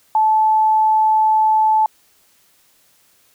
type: tone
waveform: sine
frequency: 870 Hz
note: A5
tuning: 20 cents flat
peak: -11 dBFS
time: 0.15-1.86 s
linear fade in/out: 2 ms
effects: white hiss -56 dBFS RMS until 3.34 s